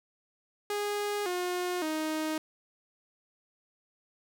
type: tone with pitch steps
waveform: sawtooth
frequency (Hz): 412.1 / 358.8 / 312.3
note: G#4 / F4 / D#4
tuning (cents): -13 / +47 / +7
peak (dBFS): -26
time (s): 0.7-2.38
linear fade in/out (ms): 2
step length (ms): 560
effects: none